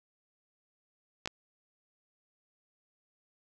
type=clicks; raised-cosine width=0.2 ms; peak=-17 dBFS; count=2; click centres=1.258 / 1.275 s; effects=none